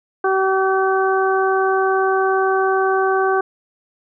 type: harmonic tone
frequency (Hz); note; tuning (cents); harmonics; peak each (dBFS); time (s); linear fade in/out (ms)
382.4; G4; -43; 1 / 2 / 3 / 4; -17 / -20 / -22 / -23; 0.24-3.41; 5
effects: none